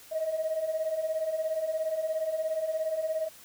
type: beating tone pair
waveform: sine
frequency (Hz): 621 / 638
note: D#5 / D#5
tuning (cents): -3 / +43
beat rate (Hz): 17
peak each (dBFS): -33 / -28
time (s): 0.11-3.29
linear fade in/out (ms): 20
effects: tanh soft clip ceiling -22 dBFS + white hiss -52 dBFS RMS until 3.44 s